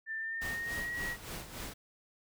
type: tone with pitch glide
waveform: sine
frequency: 1782 to 1909.9 Hz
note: A6 to A#6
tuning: +22 to +42 cents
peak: -35 dBFS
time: 0.06-1.17 s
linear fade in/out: 50 ms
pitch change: +120 cents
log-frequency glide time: 0.17-0.94 s
type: noise with tremolo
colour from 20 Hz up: pink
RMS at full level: -41 dBFS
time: 0.41-1.74 s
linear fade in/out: 10 ms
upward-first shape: sine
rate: 3.5 Hz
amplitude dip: 65%
effects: none